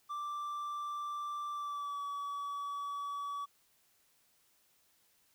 triangle tone with pitch glide, 1174.7 to 1140.6 Hz, D6 to C#6, 0 to +49 cents, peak -35 dBFS, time 0.09-3.46 s, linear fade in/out 20 ms, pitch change -51 cents, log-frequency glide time 1.52-2.02 s, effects white hiss -71 dBFS RMS until 5.34 s

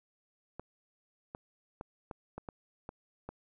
clicks, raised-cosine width 1 ms, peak -27 dBFS, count 8, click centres 0.596 / 1.349 / 1.811 / 2.112 / 2.38 / 2.488 / 2.891 / 3.29 s, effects none

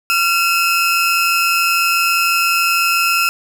30% pulse tone pair together, 1373 / 2574 Hz, F6 / E7, -30 / -42 cents, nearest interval major seventh, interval 1088 cents, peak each -13 dBFS, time 0.1-3.29 s, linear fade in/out 0 ms, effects none

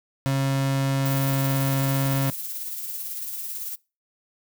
35% pulse tone, 136.1 Hz, C#3, 31 cents flat, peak -19 dBFS, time 0.26-2.3 s, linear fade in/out 0 ms
violet noise with tremolo, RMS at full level -31 dBFS, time 1.05-3.76 s, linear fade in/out 10 ms, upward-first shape sine, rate 18 Hz, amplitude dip 35%
effects noise-tail reverb RT60 0.3 s tail -24 dB re dry

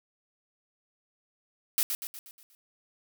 blue noise with echo, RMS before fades -25 dBFS, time 1.78-1.83 s, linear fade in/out 0 ms, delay 120 ms, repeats 6, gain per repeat -6 dB, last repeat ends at 2.55 s, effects none

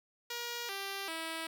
5% pulse tone with pitch steps, 476 / 393.4 / 325.1 Hz, A#4 / G4 / E4, +36 / +6 / -24 cents, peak -26 dBFS, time 0.3-1.47 s, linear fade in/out 5 ms, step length 390 ms, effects none

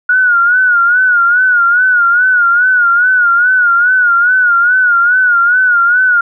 sine tone with vibrato, 1447 Hz, F#6, 39 cents flat, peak -6 dBFS, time 0.09-6.21 s, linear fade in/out 5 ms, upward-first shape sine, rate 2.4 Hz, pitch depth 84 cents each way, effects none

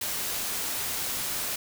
white noise, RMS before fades -31 dBFS, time 0.01-1.56 s, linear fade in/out 5 ms, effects none

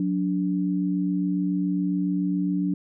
sine tone pair together, 182.5 / 289.7 Hz, F#3 / D4, -24 / -24 cents, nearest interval minor sixth, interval 800 cents, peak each -24 / -25 dBFS, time 0-2.74 s, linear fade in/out 2 ms, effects none

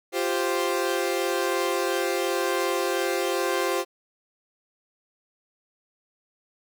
sawtooth chord, F suspended second, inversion none, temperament equal, 349.2 / 392 / 523.3 Hz, F4 / G4 / C5, 0 / 0 / 0 cents, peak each -24 dBFS, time 0.12-3.85 s, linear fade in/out 50 ms, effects none

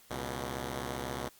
5% pulse tone pair together, 68.19 / 121.5 Hz, C#2 / B2, -28 / -28 cents, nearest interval minor seventh, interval 1000 cents, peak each -27 dBFS, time 0.1-1.29 s, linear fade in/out 10 ms, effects white hiss -60 dBFS RMS until 1.39 s + Opus 48 kbps

